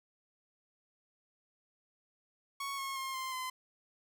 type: tone with pitch steps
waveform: sawtooth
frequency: 1108.7 / 1087.8 / 1067.2 / 1047.1 / 1027.3 Hz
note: C#6 / C#6 / C6 / C6 / C6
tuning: 0 / -33 / +34 / +1 / -32 cents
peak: -33 dBFS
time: 2.6-3.5 s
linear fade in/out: 5 ms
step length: 180 ms
effects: none